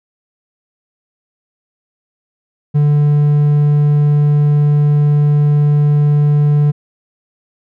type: tone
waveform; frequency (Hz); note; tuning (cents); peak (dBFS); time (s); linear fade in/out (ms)
triangle; 147; D3; +2; -6; 2.74-6.72; 20
effects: none